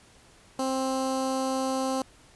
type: tone with notch filter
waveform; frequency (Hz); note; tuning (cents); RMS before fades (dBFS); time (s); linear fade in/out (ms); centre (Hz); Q
15% pulse; 263.5; C4; +12; -28; 0.59-2.02; 2; 2300; 1.2
effects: pink hiss -56 dBFS RMS until 2.35 s + resampled to 24000 Hz